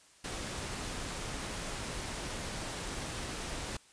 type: noise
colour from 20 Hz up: pink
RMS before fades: -39 dBFS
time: 0.24-3.77 s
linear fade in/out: 5 ms
effects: white hiss -61 dBFS RMS until 3.92 s + resampled to 22050 Hz